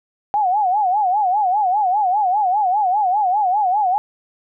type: tone with vibrato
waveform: sine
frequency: 784 Hz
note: G5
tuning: in tune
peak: -14 dBFS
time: 0.34-3.98 s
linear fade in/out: 0 ms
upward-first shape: sine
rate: 5 Hz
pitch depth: 160 cents each way
effects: none